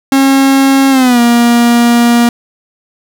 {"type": "tone with pitch glide", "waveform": "45% pulse", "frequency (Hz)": [271, 237.3], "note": ["C#4", "A#3"], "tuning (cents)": [-39, 31], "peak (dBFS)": -5, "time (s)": [0.12, 2.29], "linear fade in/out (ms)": 2, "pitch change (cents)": -230, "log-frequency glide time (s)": [0.9, 1.2], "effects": []}